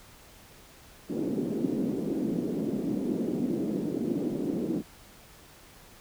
white band-pass noise, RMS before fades -30 dBFS, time 1.08-4.83 s, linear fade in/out 50 ms, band 190 to 340 Hz, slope 24 dB/octave, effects pink hiss -53 dBFS RMS until 6 s

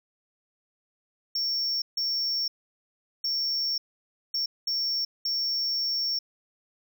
triangle tone bursts at uneven times, 5470 Hz, F8, 37 cents flat, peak -24 dBFS, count 6, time 1.35-1.82 / 1.97-2.48 / 3.24-3.78 / 4.34-4.46 / 4.67-5.05 / 5.25-6.19 s, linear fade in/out 5 ms, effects none

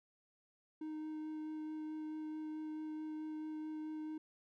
triangle tone with vibrato, 309.9 Hz, D#4, 7 cents flat, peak -39 dBFS, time 0.81-4.18 s, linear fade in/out 5 ms, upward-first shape sine, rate 4.6 Hz, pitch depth 8 cents each way, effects none

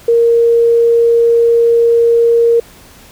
sine tone, 466.2 Hz, A#4, in tune, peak -6 dBFS, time 0.08-2.6 s, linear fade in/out 5 ms, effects pink hiss -40 dBFS RMS until 3.11 s

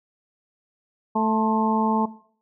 harmonic tone with a mistuned harmonic, 220 Hz, A3, in tune, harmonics 1 / 2 / 3 / 4 / 5, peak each -23 / -28 / -30 / -23 / -28 dBFS, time 1.15-2.06 s, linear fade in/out 10 ms, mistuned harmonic 5, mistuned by -56 cents, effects noise-tail reverb RT60 0.5 s tail -17 dB re dry

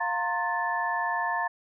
sine tone cluster, 704 / 919 / 1059 / 1751 Hz, F5 / A#5 / C6 / A6, +14 / -25 / +21 / -9 cents, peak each -32 / -30 / -33 / -30 dBFS, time 0-1.48 s, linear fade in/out 10 ms, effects none

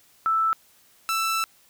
sine / sawtooth tone pair in turn, 1320 / 1326 Hz, E6 / E6, +2 / +10 cents, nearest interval unison, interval 8 cents, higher second, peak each -19 / -19 dBFS, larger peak neither, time 0.26-0.53 / 1.09-1.44 s, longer second, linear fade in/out 0 ms, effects white hiss -58 dBFS RMS until 1.69 s

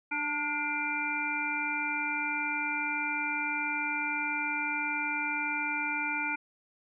harmonic tone with a mistuned harmonic, 296.4 Hz, D4, 16 cents sharp, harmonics 1 / 3 / 5 / 7 / 8, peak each -40 / -36 / -35 / -40 / -32 dBFS, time 0.11-6.36 s, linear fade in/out 10 ms, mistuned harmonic 5, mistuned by -54 cents, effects none

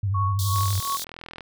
sine tone with vibrato, 98.2 Hz, G2, 4 cents sharp, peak -21 dBFS, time 0.03-0.8 s, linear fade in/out 5 ms, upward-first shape sine, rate 12 Hz, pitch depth 77 cents each way
sine tone with tremolo, 1108.7 Hz, C#6, in tune, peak -23 dBFS, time 0.14-0.97 s, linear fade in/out 10 ms, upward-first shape sine, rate 2.8 Hz, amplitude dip 90%
pink high-pass noise, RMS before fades -32 dBFS, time 0.39-1.04 s, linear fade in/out 0 ms, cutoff 3300 Hz, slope 96 dB/octave
click train, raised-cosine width 0.3 ms, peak -22 dBFS, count 36, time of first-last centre 0.56-1.407 s, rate 41.3 Hz
effects none

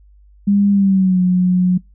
sine tone with pitch glide, 201.5 to 181.6 Hz, G3 to F#3, +48 to -32 cents, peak -10 dBFS, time 0.47-1.78 s, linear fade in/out 10 ms, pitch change -180 cents, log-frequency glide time 0.71-1.21 s, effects noise-tail reverb RT60 0.2 s tail -25 dB re dry + added 50 Hz sine -44 dBFS peak until 1.94 s

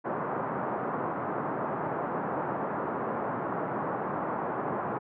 white band-pass noise, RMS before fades -32 dBFS, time 0.04-4.99 s, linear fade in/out 20 ms, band 130 to 1200 Hz, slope 24 dB/octave, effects low-pass 2000 Hz 12 dB/octave

